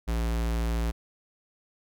square tone, 57.1 Hz, A#1, 35 cents flat, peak -26 dBFS, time 0.07-0.92 s, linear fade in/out 20 ms, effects none

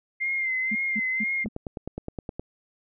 sine tone with vibrato, 2093 Hz, C7, in tune, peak -24 dBFS, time 0.2-1.45 s, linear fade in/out 20 ms, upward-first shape sine, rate 2 Hz, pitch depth 45 cents each way
sine tone bursts, 214.9 Hz, A3, 41 cents flat, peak -27 dBFS, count 4, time 0.71-1.486 s, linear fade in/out 10 ms, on 44 ms, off 200 ms
click train, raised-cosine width 2 ms, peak -19 dBFS, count 10, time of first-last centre 1.46-2.396 s, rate 9.62 Hz
effects none

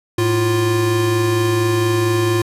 square tone pair together, 108.29 / 349.2 Hz, A2 / F4, -27 / 0 cents, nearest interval octave + minor sixth, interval 2027 cents, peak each -19 / -17 dBFS, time 0.18-2.42 s, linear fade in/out 5 ms, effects resampled to 32000 Hz

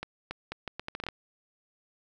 accelerating click train, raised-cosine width 0.3 ms, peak -19 dBFS, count 11, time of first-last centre 0.03-1.087 s, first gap 280 ms, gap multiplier 0.75, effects none

